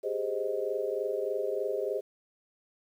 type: chord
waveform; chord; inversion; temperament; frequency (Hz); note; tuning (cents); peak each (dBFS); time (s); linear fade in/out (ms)
sine; Ab major seventh; third; equal; 392 / 415.3 / 523.3 / 622.3; G4 / Ab4 / C5 / Eb5; 0 / 0 / 0 / 0; -35 / -33 / -34 / -36; 0.03-2.01; 20
effects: 10-bit